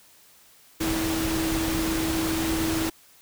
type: tone in noise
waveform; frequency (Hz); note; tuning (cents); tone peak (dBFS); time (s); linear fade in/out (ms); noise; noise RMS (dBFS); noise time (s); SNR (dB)
sine; 323.4; E4; -33; -25; 0.8-2.9; 10; pink; -29; 0.8-2.9; +1
effects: white hiss -55 dBFS RMS until 3.21 s